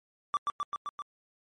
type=tone with echo; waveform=triangle; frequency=1165 Hz; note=D6; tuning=14 cents flat; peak=-23 dBFS; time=0.34-0.37 s; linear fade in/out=0 ms; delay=130 ms; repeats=5; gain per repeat=-2 dB; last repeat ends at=1.02 s; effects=MP3 48 kbps

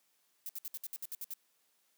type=noise bursts; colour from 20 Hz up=violet; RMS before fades=-41 dBFS; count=10; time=0.46-1.337 s; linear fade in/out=0 ms; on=31 ms; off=63 ms; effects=white hiss -74 dBFS RMS until 1.97 s + high-pass 200 Hz 12 dB/octave

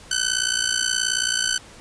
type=tone with amplitude modulation; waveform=10% pulse; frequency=1515 Hz; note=F#6; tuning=40 cents sharp; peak=-8 dBFS; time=0.11-1.58 s; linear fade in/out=5 ms; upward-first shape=sine; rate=58.7 Hz; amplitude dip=85%; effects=pink hiss -45 dBFS RMS until 1.8 s + resampled to 22050 Hz

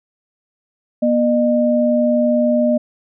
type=tone pair together; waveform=sine; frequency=240.7 / 608 Hz; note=B3 / D#5; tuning=-44 / -40 cents; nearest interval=octave + major third; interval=1604 cents; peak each=-15 dBFS; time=1.02-2.78 s; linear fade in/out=10 ms; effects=none

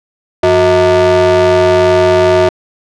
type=ring-modulated tone; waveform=square; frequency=135.8 Hz; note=C#3; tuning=35 cents flat; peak=-4 dBFS; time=0.43-2.49 s; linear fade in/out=5 ms; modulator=502 Hz; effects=low-pass 5000 Hz 12 dB/octave

